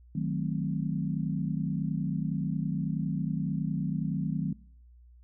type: chord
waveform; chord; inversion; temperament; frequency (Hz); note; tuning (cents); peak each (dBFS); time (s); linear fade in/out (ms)
sine; D# diminished seventh; none; equal with one note detuned; 155.56 / 185 / 217.3 / 261.6; D#3 / F#3 / A3 / C4; 0 / 0 / -21 / 0; -31 / -32 / -35 / -37; 0.15-4.53; 5
effects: noise-tail reverb RT60 0.6 s tail -24 dB re dry + added 60 Hz sine -52 dBFS peak until 5.23 s